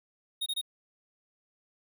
square tone bursts, 3729 Hz, A#7, in tune, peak -30 dBFS, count 3, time 0.41-0.614 s, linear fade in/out 10 ms, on 52 ms, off 24 ms, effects none

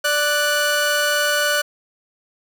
sawtooth tone pair together, 587.3 / 1480 Hz, D5 / F#6, 0 / 0 cents, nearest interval octave + major third, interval 1600 cents, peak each -17 / -15 dBFS, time 0.04-1.62 s, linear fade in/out 10 ms, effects none

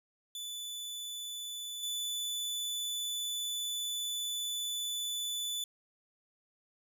sawtooth tone with level steps, 3485 Hz, A7, 17 cents flat, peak -36 / -31 dBFS, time 0.35-5.64 s, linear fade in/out 2 ms, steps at 1.83 s, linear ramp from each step 2 ms, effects none

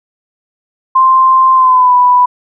sine tone with pitch glide, 1046.5 to 989.5 Hz, C6 to B5, 0 to +3 cents, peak -4 dBFS, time 0.95-2.26 s, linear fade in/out 10 ms, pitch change -97 cents, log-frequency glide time 1.54-1.94 s, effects none

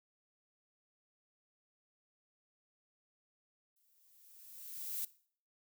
violet noise with exponential growth, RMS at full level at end -37 dBFS, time 3.76-5.05 s, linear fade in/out 5 ms, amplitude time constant 280 ms, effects noise-tail reverb RT60 0.5 s tail -19 dB re dry

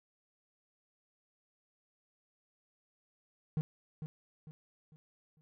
triangle tone with echo, 155 Hz, D#3, 6 cents flat, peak -27 dBFS, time 3.57-3.61 s, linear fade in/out 0 ms, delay 450 ms, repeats 4, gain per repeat -9 dB, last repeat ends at 5.41 s, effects none

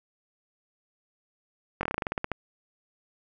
slowing click train, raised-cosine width 0.5 ms, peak -13 dBFS, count 13, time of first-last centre 1.81-2.317 s, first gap 21 ms, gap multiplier 1.12, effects none

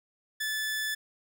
sawtooth tone, 1739 Hz, A6, 21 cents flat, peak -26 dBFS, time 0.4-0.95 s, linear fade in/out 10 ms, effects none

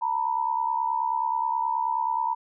sine tone pair together, 904 / 973.4 Hz, A5 / B5, +47 / -25 cents, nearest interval minor second, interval 128 cents, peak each -26 dBFS, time 0.01-2.35 s, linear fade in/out 20 ms, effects none

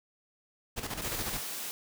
pink noise with tremolo, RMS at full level -35 dBFS, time 0.76-1.41 s, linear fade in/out 20 ms, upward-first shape square, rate 14 Hz, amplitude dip 60%
white high-pass noise, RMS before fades -38 dBFS, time 1.02-1.71 s, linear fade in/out 0 ms, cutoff 150 Hz, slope 48 dB/octave
effects none

